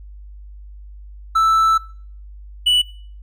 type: tone pair in turn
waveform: triangle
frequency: 1320 / 2958 Hz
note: E6 / F#7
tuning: +2 / -1 cents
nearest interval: octave + major second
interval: 1397 cents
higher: second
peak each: -10 dBFS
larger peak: neither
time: 1.35-1.78 / 2.66-2.82 s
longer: first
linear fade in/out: 10 ms
effects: noise-tail reverb RT60 0.5 s tail -22 dB re dry + added 50 Hz sine -35 dBFS peak until 3.22 s